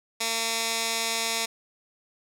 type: tone with band-pass filter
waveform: 15% pulse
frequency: 227.3 Hz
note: A#3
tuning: 43 cents flat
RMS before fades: -28 dBFS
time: 0.2-1.46 s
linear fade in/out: 10 ms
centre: 5900 Hz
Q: 0.8
effects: none